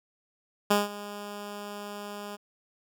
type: tone with ADSR envelope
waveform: 10% pulse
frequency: 205.2 Hz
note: G#3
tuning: 21 cents flat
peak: -11 dBFS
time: 0.7-2.37 s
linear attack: 10 ms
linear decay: 170 ms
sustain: -18 dB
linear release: 23 ms
effects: none

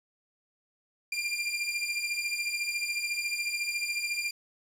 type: beating tone pair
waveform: sawtooth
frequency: 2383 / 2397 Hz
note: D7 / D7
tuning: +25 / +35 cents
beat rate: 14 Hz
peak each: -31 / -28 dBFS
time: 1.12-4.31 s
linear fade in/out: 5 ms
effects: low-pass 11000 Hz 12 dB/octave + 9-bit

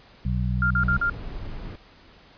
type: harmonic tone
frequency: 61.74 Hz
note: B1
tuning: in tune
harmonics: 1 / 2 / 3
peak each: -25 / -26 / -29 dBFS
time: 0.25-0.98 s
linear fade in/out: 5 ms
type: tone bursts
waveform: sine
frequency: 1396.9 Hz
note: F6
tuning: in tune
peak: -20 dBFS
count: 4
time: 0.62-1.098 s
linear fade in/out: 2 ms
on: 85 ms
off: 46 ms
type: noise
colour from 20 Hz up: brown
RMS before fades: -34 dBFS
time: 0.82-1.76 s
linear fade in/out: 5 ms
effects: pink hiss -52 dBFS RMS until 2.37 s + resampled to 11025 Hz

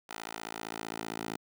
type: tone with high-pass filter sweep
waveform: 10% pulse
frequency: 55.4 Hz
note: A1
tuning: 13 cents sharp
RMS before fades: -40 dBFS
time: 0.09-1.37 s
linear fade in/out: 5 ms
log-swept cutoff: 760 to 270 Hz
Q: 0.72
effects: none

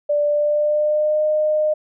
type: tone with pitch glide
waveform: sine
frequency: 587.3 to 611.9 Hz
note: D5 to D#5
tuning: 0 to -29 cents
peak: -15 dBFS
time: 0.09-1.74 s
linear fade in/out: 10 ms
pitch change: +71 cents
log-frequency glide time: 0.24-1.24 s
effects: none

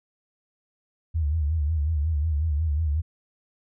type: tone with vibrato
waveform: sine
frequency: 76.9 Hz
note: D#2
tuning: 20 cents flat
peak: -21 dBFS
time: 1.14-3.02 s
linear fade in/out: 20 ms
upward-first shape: sine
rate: 5.5 Hz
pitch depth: 120 cents each way
effects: none

